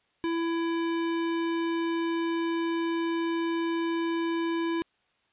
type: tone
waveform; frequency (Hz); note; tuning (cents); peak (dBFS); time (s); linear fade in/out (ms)
square; 333.2; E4; +19; -27; 0.24-4.82; 0
effects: white hiss -70 dBFS RMS until 5.32 s + resampled to 8000 Hz